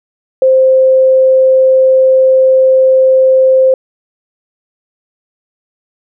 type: tone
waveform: sine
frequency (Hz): 523.3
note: C5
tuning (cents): 0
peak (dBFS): -4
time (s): 0.42-3.74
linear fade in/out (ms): 2
effects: none